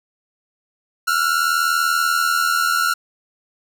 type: tone pair together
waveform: 45% pulse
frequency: 1352.6 / 1433 Hz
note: E6 / F6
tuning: +44 / +44 cents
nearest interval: minor second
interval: 100 cents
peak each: -19 dBFS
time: 1.07-2.94 s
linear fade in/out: 10 ms
effects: none